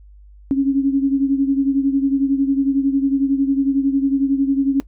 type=beating tone pair; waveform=sine; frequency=272.2 / 283.2 Hz; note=C#4 / C#4; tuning=-31 / +37 cents; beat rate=11 Hz; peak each=-15 / -20 dBFS; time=0.51-4.8 s; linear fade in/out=0 ms; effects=noise-tail reverb RT60 0.1 s tail -19 dB re dry + added 50 Hz sine -41 dBFS peak until 4.87 s